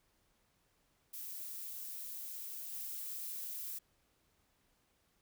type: noise with level steps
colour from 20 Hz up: violet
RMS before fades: -45 / -43 dBFS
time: 1.13-3.79 s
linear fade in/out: 10 ms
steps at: 2.72 s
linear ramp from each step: 10 ms
effects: pink hiss -75 dBFS RMS until 5.21 s